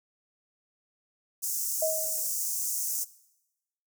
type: high-pass noise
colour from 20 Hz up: pink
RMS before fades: -31 dBFS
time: 1.42-3.05 s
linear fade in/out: 20 ms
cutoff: 5900 Hz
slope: 48 dB/octave
type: tone with exponential decay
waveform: sine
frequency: 634 Hz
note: D#5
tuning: 32 cents sharp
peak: -23 dBFS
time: 1.82-2.33 s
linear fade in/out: 5 ms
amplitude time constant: 110 ms
effects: noise-tail reverb RT60 0.9 s tail -19 dB re dry